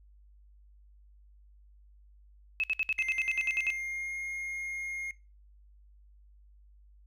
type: tone bursts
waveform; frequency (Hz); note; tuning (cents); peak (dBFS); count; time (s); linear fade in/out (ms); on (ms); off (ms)
sine; 2589; E7; -32; -26; 12; 2.6-3.703; 0; 36; 61
type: tone with pitch glide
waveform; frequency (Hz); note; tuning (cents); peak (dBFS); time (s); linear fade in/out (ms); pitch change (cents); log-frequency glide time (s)
triangle; 2093 to 2138; C7 to C7; 0 to +37; -32; 2.98-5.11; 2; +37; 3.33-4.16
effects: noise-tail reverb RT60 0.3 s tail -21 dB re dry + added 50 Hz sine -55 dBFS peak until 7.06 s